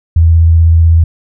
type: tone with vibrato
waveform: sine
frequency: 82.41 Hz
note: E2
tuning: in tune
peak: -3 dBFS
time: 0.16-1.04 s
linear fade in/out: 5 ms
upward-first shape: sine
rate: 16 Hz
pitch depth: 19 cents each way
effects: none